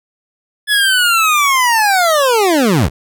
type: linear sweep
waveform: 25% pulse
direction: down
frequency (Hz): 1717 to 50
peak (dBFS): -6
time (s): 0.67-2.9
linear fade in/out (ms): 50
effects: none